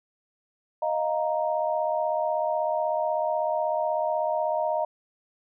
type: chord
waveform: sine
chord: Eb suspended second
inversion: none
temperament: equal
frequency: 622.3 / 698.5 / 932.3 Hz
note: Eb5 / F5 / Bb5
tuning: 0 / 0 / 0 cents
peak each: -26 / -29 / -29 dBFS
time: 0.82-4.85 s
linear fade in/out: 5 ms
effects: none